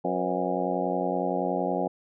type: harmonic tone with a mistuned harmonic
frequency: 90.7 Hz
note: F#2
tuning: 34 cents flat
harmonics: 2 / 3 / 4 / 5 / 6 / 7 / 8 / 9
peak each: -33 / -33 / -33 / -33 / -33 / -33 / -33 / -33 dBFS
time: 0.04-1.88 s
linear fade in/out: 10 ms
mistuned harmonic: 5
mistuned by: +100 cents
effects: none